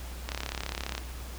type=click train; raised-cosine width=0.2 ms; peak=-15 dBFS; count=25; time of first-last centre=0.29-0.98 s; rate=34.8 Hz; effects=added 61 Hz sine -38 dBFS peak until 1.38 s + pink hiss -46 dBFS RMS until 1.38 s